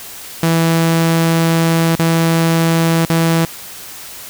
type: tone with dropouts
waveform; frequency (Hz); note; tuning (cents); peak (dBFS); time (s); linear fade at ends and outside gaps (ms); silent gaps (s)
sawtooth; 164.81; E3; 0; -7; 0.43-3.45; 2; 1.954-1.993 / 3.052-3.099
effects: white hiss -32 dBFS RMS until 4.29 s